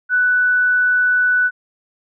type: tone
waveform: sine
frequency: 1488 Hz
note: F#6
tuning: 9 cents sharp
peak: -12 dBFS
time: 0.09-1.51 s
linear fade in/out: 50 ms
effects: none

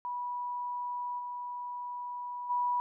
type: tone with level steps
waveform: sine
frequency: 978 Hz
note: B5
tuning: 17 cents flat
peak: -33 / -36 / -27 dBFS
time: 0.05-2.8 s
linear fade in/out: 0 ms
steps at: 1.18 / 2.49 s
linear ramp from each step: 20 ms
effects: none

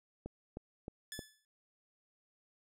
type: click train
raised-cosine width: 2 ms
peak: -29 dBFS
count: 4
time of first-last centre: 0.26-1.192 s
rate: 3.22 Hz
type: tone with exponential decay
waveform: 10% pulse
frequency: 1730 Hz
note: A6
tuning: 30 cents flat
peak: -32 dBFS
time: 1.12-1.45 s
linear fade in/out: 1 ms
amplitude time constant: 70 ms
effects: none

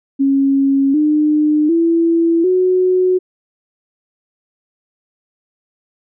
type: tone with pitch steps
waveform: sine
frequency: 274 / 302.3 / 333.5 / 367.9 Hz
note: C#4 / D#4 / E4 / F#4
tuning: -20 / -50 / +20 / -10 cents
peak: -10 dBFS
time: 0.19-3.19 s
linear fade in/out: 20 ms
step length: 750 ms
effects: none

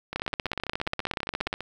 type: two click trains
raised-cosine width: 0.3 ms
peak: -17 / -11 dBFS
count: 23 / 24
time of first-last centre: 0.13-1.607 / 0.16-1.529 s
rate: 14.9 / 16.8 Hz
effects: 8-bit

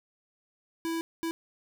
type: tone bursts at uneven times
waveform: square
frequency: 329.6 Hz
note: E4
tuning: in tune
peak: -30 dBFS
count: 2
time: 0.85-1.01 / 1.23-1.31 s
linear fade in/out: 0 ms
effects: none

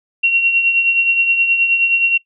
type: tone with tremolo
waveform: sine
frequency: 2740 Hz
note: F7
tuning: 34 cents flat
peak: -8 dBFS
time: 0.23-2.18 s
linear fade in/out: 10 ms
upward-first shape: triangle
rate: 9.5 Hz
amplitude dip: 60%
effects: noise-tail reverb RT60 0.1 s tail -19 dB re dry

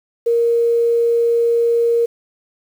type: tone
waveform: sine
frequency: 467.7 Hz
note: A#4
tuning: 6 cents sharp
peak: -12 dBFS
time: 0.26-2.06 s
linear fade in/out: 10 ms
effects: 7-bit

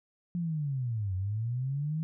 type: linear two-way sweep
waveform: sine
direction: down then up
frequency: 177.6 to 90.9 to 162.1 Hz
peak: -29 dBFS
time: 0.35-2.03 s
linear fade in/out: 0 ms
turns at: 1.15 s
effects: none

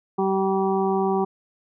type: harmonic tone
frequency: 192.6 Hz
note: G3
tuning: 30 cents flat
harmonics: 1 / 2 / 4 / 5 / 6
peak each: -25 / -22 / -26 / -30 / -33 dBFS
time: 0.18-1.25 s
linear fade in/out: 10 ms
effects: none

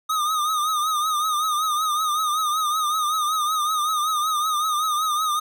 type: tone with vibrato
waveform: square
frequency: 1236 Hz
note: D#6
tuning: 12 cents flat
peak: -21 dBFS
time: 0.09-5.4 s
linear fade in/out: 10 ms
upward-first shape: triangle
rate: 5.3 Hz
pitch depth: 84 cents each way
effects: none

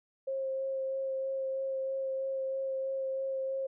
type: tone with vibrato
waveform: sine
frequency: 534 Hz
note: C5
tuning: 35 cents sharp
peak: -31 dBFS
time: 0.27-3.67 s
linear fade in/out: 10 ms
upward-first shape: sine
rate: 3.1 Hz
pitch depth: 11 cents each way
effects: none

